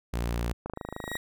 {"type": "tone", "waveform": "sawtooth", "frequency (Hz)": 58.7, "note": "A#1", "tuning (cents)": 13, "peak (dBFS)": -24, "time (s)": [0.13, 0.53], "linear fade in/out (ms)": 10}
{"type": "click train", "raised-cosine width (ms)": 1, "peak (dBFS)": -20, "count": 14, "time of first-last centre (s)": [0.66, 1.154], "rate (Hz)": 26.3}
{"type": "tone with exponential growth", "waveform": "35% pulse", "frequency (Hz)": 1900, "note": "A#6", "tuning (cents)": 33, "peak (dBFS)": -29, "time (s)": [0.76, 1.17], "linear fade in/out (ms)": 2, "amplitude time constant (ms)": 89}
{"effects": []}